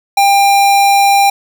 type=tone; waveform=square; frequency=797 Hz; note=G5; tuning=28 cents sharp; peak=-7 dBFS; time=0.17-1.3 s; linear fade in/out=5 ms; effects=none